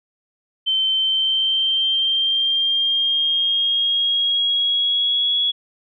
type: tone with pitch glide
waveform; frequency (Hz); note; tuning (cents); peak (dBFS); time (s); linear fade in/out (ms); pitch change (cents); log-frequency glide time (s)
sine; 3096 to 3357; G7 to G#7; -22 to +18; -16; 0.66-5.52; 20; +140; 0.93-5.38
effects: none